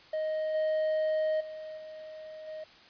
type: tone with level steps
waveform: triangle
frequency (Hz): 624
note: D#5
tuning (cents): +5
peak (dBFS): -27 / -24 / -37 / -40 / -36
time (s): 0.13-2.64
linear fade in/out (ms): 5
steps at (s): 0.54 / 1.4 / 1.77 / 2.47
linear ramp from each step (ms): 10
effects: white hiss -55 dBFS RMS until 2.89 s + resampled to 11025 Hz